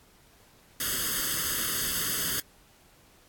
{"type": "noise with comb filter", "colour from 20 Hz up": "white", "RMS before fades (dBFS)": -29, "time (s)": [0.8, 2.4], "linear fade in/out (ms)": 2, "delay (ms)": 0.62, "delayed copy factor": 1, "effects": ["pink hiss -59 dBFS RMS until 3.28 s", "AAC 64 kbps"]}